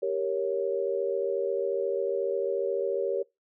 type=chord; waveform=sine; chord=G diminished; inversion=none; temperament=equal; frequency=392 / 466.2 / 554.4 Hz; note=G4 / Bb4 / Db5; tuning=0 / 0 / 0 cents; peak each=-30 dBFS; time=0.02-3.23 s; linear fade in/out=10 ms; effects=noise-tail reverb RT60 0.2 s tail -23 dB re dry